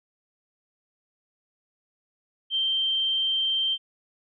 sine tone, 3139 Hz, G7, 2 cents sharp, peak -22 dBFS, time 2.5-3.78 s, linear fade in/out 50 ms, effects none

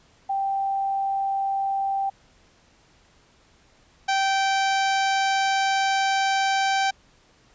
sine / sawtooth tone pair in turn, 784 / 778.1 Hz, G5 / G5, 0 / -13 cents, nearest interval unison, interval 13 cents, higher first, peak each -22 / -16 dBFS, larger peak second, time 0.29-2.1 / 4.08-6.91 s, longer second, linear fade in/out 10 ms, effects pink hiss -58 dBFS RMS until 7.54 s + resampled to 16000 Hz

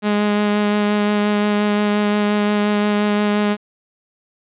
sawtooth tone with vibrato, 207.7 Hz, G#3, in tune, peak -11 dBFS, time 0.02-3.57 s, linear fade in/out 50 ms, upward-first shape sine, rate 5.7 Hz, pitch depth 11 cents each way, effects resampled to 8000 Hz + 8-bit

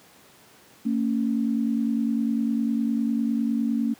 sine tone pair together, 227.3 / 277.2 Hz, A#3 / C#4, -43 / 0 cents, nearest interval minor third, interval 343 cents, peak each -22 / -26 dBFS, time 0.85-3.94 s, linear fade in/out 10 ms, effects pink hiss -53 dBFS RMS until 3.99 s + high-pass 150 Hz 12 dB/octave

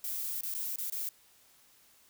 violet noise with dropouts, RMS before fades -36 dBFS, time 0.04-1.09 s, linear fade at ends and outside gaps 2 ms, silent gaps 0.411-0.433 / 0.541-0.548 / 0.759-0.784 / 0.9-0.922 s, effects white hiss -63 dBFS RMS until 2.09 s

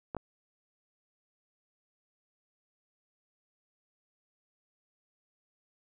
clicks, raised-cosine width 1 ms, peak -22 dBFS, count 2, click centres 0.148 / 0.167 s, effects none

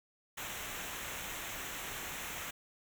pink noise with comb filter, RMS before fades -42 dBFS, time 0.37-2.51 s, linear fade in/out 10 ms, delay 0.21 ms, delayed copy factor -0.65, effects none

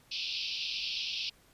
pink band-pass noise, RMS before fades -36 dBFS, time 0.11-1.3 s, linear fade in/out 10 ms, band 2500 to 5400 Hz, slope 96 dB/octave, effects pink hiss -63 dBFS RMS until 1.53 s + resampled to 32000 Hz

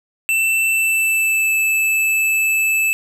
square tone with pitch glide, 2668 to 2624 Hz, E7 to E7, +20 to -9 cents, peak -15 dBFS, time 0.29-2.93 s, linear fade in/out 0 ms, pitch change -29 cents, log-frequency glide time 0.69-1.55 s, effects none

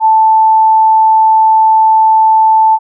sine tone, 880 Hz, A5, in tune, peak -4 dBFS, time 0-2.79 s, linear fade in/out 50 ms, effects none

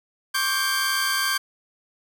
sawtooth tone cluster, 1074 / 1157 / 1582 / 4604 Hz, C6 / D6 / G6 / D8, +45 / -26 / +15 / -35 cents, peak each -27 / -26 / -20 / -26 dBFS, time 0.34-1.38 s, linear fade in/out 10 ms, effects none

